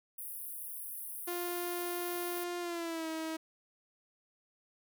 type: high-pass noise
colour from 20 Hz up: pink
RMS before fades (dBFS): -43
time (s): 0.18-2.44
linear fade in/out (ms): 5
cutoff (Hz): 9600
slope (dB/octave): 96
type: tone with pitch glide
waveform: sawtooth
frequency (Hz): 351.3 to 320.3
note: F4 to E4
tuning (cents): +10 to -50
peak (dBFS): -32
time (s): 1.27-3.37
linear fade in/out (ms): 10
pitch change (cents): -160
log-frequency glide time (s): 2.6-3.08
effects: none